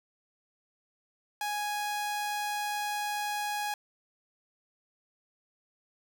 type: tone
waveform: sawtooth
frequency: 830.6 Hz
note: G#5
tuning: in tune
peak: -27 dBFS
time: 1.41-3.74 s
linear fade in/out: 2 ms
effects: none